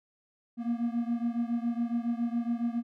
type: beating tone pair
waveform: triangle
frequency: 233.1 / 240.3 Hz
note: A#3 / B3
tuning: 0 / -47 cents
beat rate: 7.2 Hz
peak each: -28 / -30 dBFS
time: 0.57-2.83 s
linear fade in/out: 50 ms
effects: none